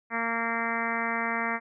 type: harmonic tone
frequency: 230.3 Hz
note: A#3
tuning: 21 cents flat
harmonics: 1 / 2 / 3 / 4 / 5 / 6 / 7 / 8 / 9 / 10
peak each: -35 / -39 / -36 / -35 / -35 / -36 / -37 / -34 / -34 / -40 dBFS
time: 0.1-1.6 s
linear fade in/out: 50 ms
effects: none